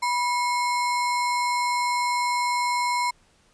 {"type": "tone with sample-and-hold", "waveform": "sine", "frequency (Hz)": 980, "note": "B5", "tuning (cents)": -14, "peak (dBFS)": -21, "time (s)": [0.02, 3.11], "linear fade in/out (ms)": 10, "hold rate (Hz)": 3150, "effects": ["pink hiss -61 dBFS RMS until 3.53 s", "resampled to 22050 Hz"]}